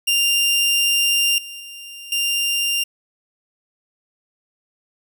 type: tone with level steps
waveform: sawtooth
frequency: 2792 Hz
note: F7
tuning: 1 cent flat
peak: -12 / -29 / -31 / -15 dBFS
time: 0.07-2.84 s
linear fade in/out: 10 ms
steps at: 1.38 / 1.6 / 2.12 s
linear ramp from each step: 2 ms
effects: none